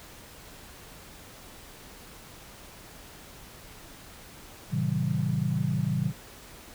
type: chord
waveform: sine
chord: A diminished seventh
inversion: none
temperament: just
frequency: 110 / 132 / 158.4 / 190.08 Hz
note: A2 / C3 / Eb3 / Gb3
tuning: 0 / +16 / +31 / +47 cents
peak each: -33 / -29 / -29 / -31 dBFS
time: 4.7-6.13 s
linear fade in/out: 50 ms
effects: pink hiss -48 dBFS RMS until 6.74 s